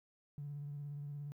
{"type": "tone with vibrato", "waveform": "triangle", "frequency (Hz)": 144.4, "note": "D3", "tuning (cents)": -29, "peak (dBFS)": -38, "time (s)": [0.38, 1.32], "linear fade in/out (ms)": 0, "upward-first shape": "triangle", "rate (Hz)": 17, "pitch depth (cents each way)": 40, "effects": ["tanh soft clip ceiling -39 dBFS", "13-bit"]}